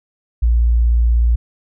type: tone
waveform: sine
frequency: 58.27 Hz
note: A#1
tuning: in tune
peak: -10 dBFS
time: 0.42-1.36 s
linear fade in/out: 10 ms
effects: none